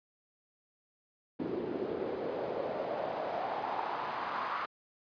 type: noise with band-pass filter sweep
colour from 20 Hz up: pink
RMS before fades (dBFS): -36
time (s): 1.39-4.66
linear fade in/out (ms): 10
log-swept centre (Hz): 330 to 1200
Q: 3.1
effects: high-pass 100 Hz 12 dB/octave + resampled to 11025 Hz